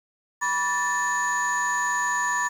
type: tone cluster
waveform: sine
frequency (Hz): 980 / 1147 / 1765 / 6780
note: B5 / D6 / A6 / G#8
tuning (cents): -14 / -41 / +5 / +35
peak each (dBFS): -25 / -29 / -24 / -31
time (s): 0.41-2.49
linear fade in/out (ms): 20
effects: tanh soft clip ceiling -17 dBFS + 8-bit